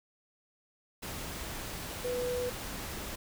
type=tone in noise; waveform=sine; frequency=493.9 Hz; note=B4; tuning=in tune; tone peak=-31 dBFS; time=2.04-2.5 s; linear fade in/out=10 ms; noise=pink; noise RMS=-40 dBFS; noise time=1.02-3.16 s; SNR=+6 dB; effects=none